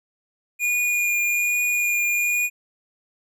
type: tone with vibrato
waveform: square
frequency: 2433 Hz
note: D#7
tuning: 39 cents flat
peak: -20 dBFS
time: 0.59-2.5 s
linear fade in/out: 50 ms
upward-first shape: triangle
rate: 1.2 Hz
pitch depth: 15 cents each way
effects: none